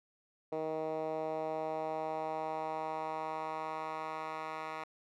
10% pulse tone with band-pass filter sweep, 157.6 Hz, D#3, 23 cents sharp, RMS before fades -38 dBFS, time 0.52-4.84 s, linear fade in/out 5 ms, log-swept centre 520 to 1400 Hz, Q 1.9, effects none

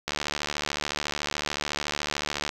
click train, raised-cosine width 0.2 ms, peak -10 dBFS, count 179, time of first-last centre 0.08-2.492 s, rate 73.8 Hz, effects 8-bit

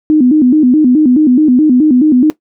sine tone with vibrato, 277.2 Hz, C#4, in tune, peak -4 dBFS, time 0.1-2.3 s, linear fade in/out 0 ms, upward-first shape square, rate 4.7 Hz, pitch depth 180 cents each way, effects noise-tail reverb RT60 0.1 s tail -17 dB re dry

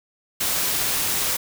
white noise, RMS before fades -23 dBFS, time 0.4-1.37 s, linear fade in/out 10 ms, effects none

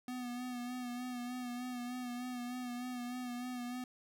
square tone with vibrato, 246.9 Hz, B3, in tune, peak -40 dBFS, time 0.08-3.84 s, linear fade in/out 2 ms, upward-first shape sine, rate 3.3 Hz, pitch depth 34 cents each way, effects none

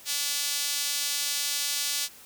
sawtooth tone with high-pass filter, 288 Hz, D4, 34 cents flat, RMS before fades -29 dBFS, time 0.05-2.09 s, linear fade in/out 50 ms, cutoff 4300 Hz, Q 0.95, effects white hiss -50 dBFS RMS until 2.25 s

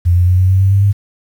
sine tone with pitch steps, 87.31 / 89.09 / 90.91 / 92.77 / 94.66 / 96.6 / 98.57 / 100.58 Hz, F2 / F2 / F#2 / F#2 / F#2 / G2 / G2 / G2, 0 / +35 / -30 / +5 / +40 / -25 / +10 / +45 cents, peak -7 dBFS, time 0.05-0.93 s, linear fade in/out 20 ms, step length 110 ms, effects 7-bit

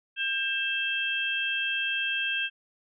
sine tone cluster, 1597 / 2658 / 3214 Hz, G6 / E7 / G7, +32 / +14 / +43 cents, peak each -31 / -29 / -32 dBFS, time 0.16-2.5 s, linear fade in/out 50 ms, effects none

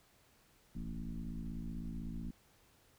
sine tone with frequency modulation, 106.9 Hz, A2, 49 cents flat, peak -39 dBFS, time 0.75-2.31 s, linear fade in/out 5 ms, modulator 56 Hz, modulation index 2.7, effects pink hiss -68 dBFS RMS until 2.98 s

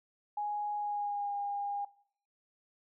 sine tone with pitch glide, 830.6 to 810.2 Hz, G#5 to G#5, 0 to -43 cents, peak -32 dBFS, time 0.37-1.85 s, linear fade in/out 5 ms, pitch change -43 cents, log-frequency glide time 0.77-1.34 s, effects noise-tail reverb RT60 0.6 s tail -21 dB re dry

